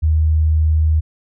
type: tone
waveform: sine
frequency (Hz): 78.3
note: D#2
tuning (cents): +11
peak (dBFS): -11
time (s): 0.02-1.01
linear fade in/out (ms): 20
effects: none